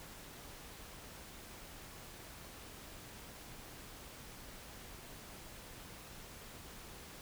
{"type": "silence", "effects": ["pink hiss -52 dBFS RMS until 7.21 s"]}